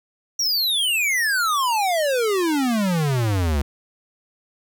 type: exponential sweep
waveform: square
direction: down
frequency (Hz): 5800 to 67.6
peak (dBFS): -19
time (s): 0.39-3.62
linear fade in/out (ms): 5
effects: none